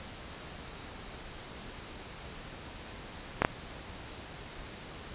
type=clicks; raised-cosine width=0.5 ms; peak=-8 / -7 dBFS; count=2; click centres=3.42 / 3.449 s; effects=pink hiss -45 dBFS RMS until 5.14 s + resampled to 8000 Hz